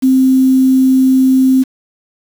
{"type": "tone with quantisation", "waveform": "sine", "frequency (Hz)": 261.6, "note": "C4", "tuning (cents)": 0, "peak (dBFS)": -6, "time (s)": [0.02, 1.64], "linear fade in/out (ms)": 20, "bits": 5, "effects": []}